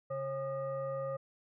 sine tone with frequency modulation, 542 Hz, C#5, 39 cents flat, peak -34 dBFS, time 0.1-1.17 s, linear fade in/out 10 ms, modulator 680 Hz, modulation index 0.69, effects none

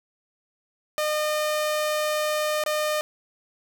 sawtooth tone with dropouts, 608 Hz, D#5, 40 cents flat, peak -19 dBFS, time 0.98-3.01 s, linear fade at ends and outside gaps 0 ms, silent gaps 2.638-2.662 s, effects none

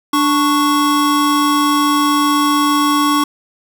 square tone pair together, 293.7 / 1108.9 Hz, D4 / C#6, 0 / 0 cents, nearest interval octave + major seventh, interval 2300 cents, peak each -15 dBFS, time 0.13-3.24 s, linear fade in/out 5 ms, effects none

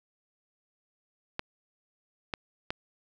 clicks, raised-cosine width 0.3 ms, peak -15 dBFS, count 3, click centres 1.394 / 2.338 / 2.705 s, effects none

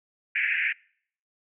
white band-pass noise, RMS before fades -26 dBFS, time 0.35-0.73 s, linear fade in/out 10 ms, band 1600 to 2600 Hz, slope 96 dB/octave, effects noise-tail reverb RT60 0.6 s tail -26 dB re dry

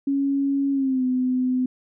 sine tone with pitch glide, 277.2 to 254.2 Hz, C#4 to C4, 0 to -50 cents, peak -19 dBFS, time 0.07-1.66 s, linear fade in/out 5 ms, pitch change -150 cents, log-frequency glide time 0.72-1.04 s, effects none

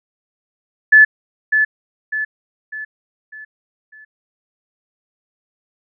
sine tone with echo, 1732 Hz, A6, 28 cents flat, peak -4 dBFS, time 0.92-1.05 s, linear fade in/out 10 ms, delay 600 ms, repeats 5, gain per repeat -7 dB, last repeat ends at 4.05 s, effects none

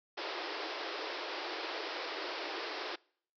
pink band-pass noise, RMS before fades -40 dBFS, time 0.17-2.96 s, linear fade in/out 10 ms, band 310 to 5300 Hz, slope 96 dB/octave, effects noise-tail reverb RT60 0.6 s tail -26 dB re dry

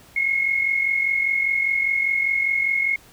sine tone pair together, 2162 / 2207 Hz, C#7 / C#7, -44 / -8 cents, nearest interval unison, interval 36 cents, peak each -19 / -26 dBFS, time 0.16-2.96 s, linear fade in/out 5 ms, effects pink hiss -50 dBFS RMS until 3.12 s

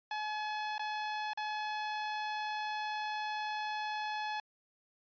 sawtooth tone with dropouts, 851 Hz, G#5, 42 cents sharp, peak -31 dBFS, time 0.11-4.4 s, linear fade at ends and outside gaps 2 ms, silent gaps 0.781-0.794 / 1.334-1.374 s, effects resampled to 11025 Hz

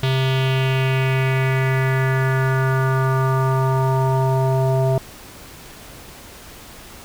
square tone with low-pass filter sweep, 132 Hz, C3, 16 cents sharp, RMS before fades -18 dBFS, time 0.03-4.98 s, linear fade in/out 2 ms, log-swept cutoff 3500 to 700 Hz, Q 3.3, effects pink hiss -40 dBFS RMS until 7.04 s

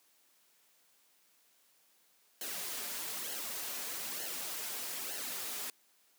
white noise with flanger, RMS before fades -40 dBFS, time 2.41-5.7 s, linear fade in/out 2 ms, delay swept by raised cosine 0.83 to 6.23 ms, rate 1.1 Hz, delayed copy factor -0.65, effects white hiss -69 dBFS RMS until 6.18 s + high-pass 200 Hz 12 dB/octave

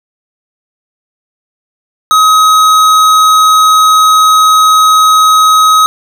sine tone with tanh clipping, 1268 Hz, D#6, 32 cents sharp, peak -5 dBFS, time 2.11-5.86 s, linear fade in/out 0 ms, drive 17 dB, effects none

